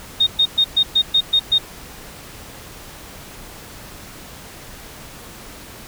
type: tone bursts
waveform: sine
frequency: 3700 Hz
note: A#7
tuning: 14 cents flat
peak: -11 dBFS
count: 8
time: 0.2-1.584 s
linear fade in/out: 10 ms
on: 68 ms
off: 120 ms
effects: pink hiss -38 dBFS RMS until 5.87 s